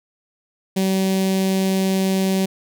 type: tone with notch filter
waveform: sawtooth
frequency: 190.8 Hz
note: G3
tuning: 47 cents flat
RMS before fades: -19 dBFS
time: 0.76-2.46 s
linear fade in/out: 10 ms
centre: 1300 Hz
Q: 0.72
effects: none